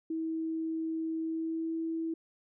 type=tone with pitch glide; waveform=sine; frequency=322.7 to 326.3 Hz; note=E4 to E4; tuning=-37 to -18 cents; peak=-31 dBFS; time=0.1-2.14 s; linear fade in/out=5 ms; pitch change=+19 cents; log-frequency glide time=1.2-1.74 s; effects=none